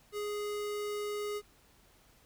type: tone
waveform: square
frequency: 415.3 Hz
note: G#4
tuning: in tune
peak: -35 dBFS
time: 0.12-1.42 s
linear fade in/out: 50 ms
effects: added 41 Hz sine -70 dBFS peak until 2.25 s + pink hiss -64 dBFS RMS until 2.25 s